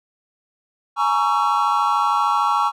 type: chord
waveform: triangle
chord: A# half-diminished seventh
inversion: third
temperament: just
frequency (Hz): 839.1 / 932.3 / 1118.8 / 1342.6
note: G#5 / A#5 / C#6 / E6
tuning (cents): +18 / 0 / +16 / +31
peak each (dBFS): -20 / -21 / -18 / -21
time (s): 0.96-2.72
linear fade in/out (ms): 50
effects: none